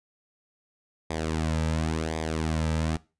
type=tone with flanger; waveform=sawtooth; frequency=79.5 Hz; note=D#2; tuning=38 cents sharp; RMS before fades=-28 dBFS; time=1.1-2.97 s; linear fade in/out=5 ms; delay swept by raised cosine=0.7 to 2.8 ms; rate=0.93 Hz; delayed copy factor=-0.7; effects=noise-tail reverb RT60 0.3 s tail -20 dB re dry + resampled to 22050 Hz